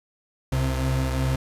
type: tone pair together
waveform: 35% pulse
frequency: 66.82 / 130.81 Hz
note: C2 / C3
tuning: +37 / 0 cents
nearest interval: octave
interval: 1163 cents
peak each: -23 dBFS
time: 0.52-1.36 s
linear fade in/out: 5 ms
effects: resampled to 32000 Hz + 9-bit